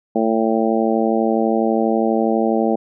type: harmonic tone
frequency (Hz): 112.2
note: A2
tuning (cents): +34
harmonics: 2 / 3 / 4 / 5 / 6 / 7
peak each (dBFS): -19 / -21 / -22 / -23 / -24 / -24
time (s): 0.15-2.76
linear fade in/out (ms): 10
effects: none